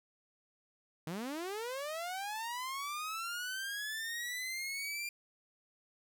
sawtooth linear sweep, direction up, 149.7 to 2393 Hz, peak -34 dBFS, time 1.07-5.09 s, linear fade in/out 2 ms, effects none

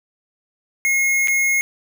square tone with dropouts, 2160 Hz, C#7, 45 cents flat, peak -16 dBFS, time 0.85-1.61 s, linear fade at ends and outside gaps 0 ms, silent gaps 1.274-1.282 s, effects none

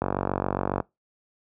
click train, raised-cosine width 1 ms, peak -10 dBFS, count 38, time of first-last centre 0.02-0.802 s, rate 47.3 Hz, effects noise-tail reverb RT60 0.2 s tail -24 dB re dry + high-pass 60 Hz 12 dB/octave

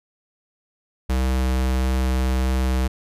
square tone, 64.4 Hz, C2, 27 cents flat, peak -19 dBFS, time 1.09-2.88 s, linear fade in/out 10 ms, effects resampled to 32000 Hz

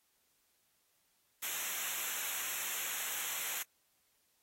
white noise with comb filter, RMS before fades -38 dBFS, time 1.42-3.63 s, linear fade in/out 10 ms, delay 0.21 ms, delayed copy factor -0.85, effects white hiss -75 dBFS RMS until 4.42 s + AAC 48 kbps

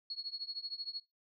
sine tone with tremolo, 4339 Hz, C#8, 38 cents flat, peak -35 dBFS, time 0.1-1 s, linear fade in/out 2 ms, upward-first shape triangle, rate 13 Hz, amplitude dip 100%, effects noise-tail reverb RT60 0.2 s tail -21 dB re dry

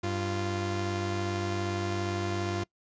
sawtooth tone pair together, 97.4 / 347.1 Hz, G2 / F4, -11 / -11 cents, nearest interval octave + minor seventh, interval 2200 cents, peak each -28 dBFS, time 0.03-2.64 s, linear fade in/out 10 ms, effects noise-tail reverb RT60 0.1 s tail -23 dB re dry + resampled to 16000 Hz

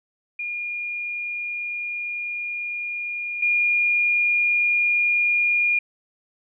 sine tone pair in turn, 2423 / 2423 Hz, D#7 / D#7, -47 / -47 cents, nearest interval unison, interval 0 cents, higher neither, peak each -26 / -17 dBFS, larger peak second, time 0.39-3.42 / 3.42-5.79 s, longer first, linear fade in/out 5 ms, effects none

